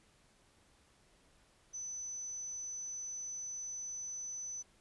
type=tone; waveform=sine; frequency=6020 Hz; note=F#8; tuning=29 cents sharp; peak=-40 dBFS; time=1.73-4.63 s; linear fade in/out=20 ms; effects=pink hiss -68 dBFS RMS until 4.8 s + resampled to 24000 Hz